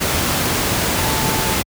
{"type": "tone in noise", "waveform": "sine", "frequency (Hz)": 880, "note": "A5", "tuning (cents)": 0, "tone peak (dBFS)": -25, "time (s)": [0.98, 1.56], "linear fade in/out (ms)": 20, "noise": "pink", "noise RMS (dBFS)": -18, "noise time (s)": [0, 1.63], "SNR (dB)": -10, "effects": ["high-pass 60 Hz 12 dB/octave"]}